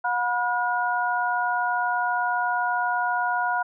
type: tone cluster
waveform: sine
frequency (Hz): 723 / 975 / 1440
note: F#5 / B5 / F#6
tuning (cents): -40 / -23 / -47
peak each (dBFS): -26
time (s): 0.04-3.63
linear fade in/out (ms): 10
effects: none